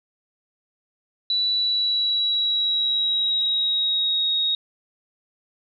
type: tone with pitch glide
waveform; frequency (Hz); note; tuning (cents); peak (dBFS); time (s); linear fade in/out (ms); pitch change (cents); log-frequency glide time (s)
sine; 3951 to 3762; B7 to A#7; 0 to +15; -19; 1.3-4.55; 2; -85; 1.52-4.3
effects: none